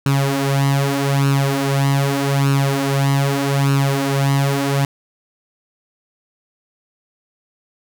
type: tone with flanger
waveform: sawtooth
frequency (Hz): 138.59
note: C#3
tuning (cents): 0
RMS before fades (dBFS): -17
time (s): 0.06-4.85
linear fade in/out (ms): 2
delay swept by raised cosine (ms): 0.73 to 6.23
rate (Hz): 0.82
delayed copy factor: +0.7
effects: none